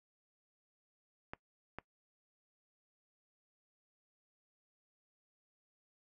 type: clicks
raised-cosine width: 0.5 ms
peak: -27 dBFS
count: 2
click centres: 1.335 / 1.786 s
effects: noise-tail reverb RT60 0.1 s tail -21 dB re dry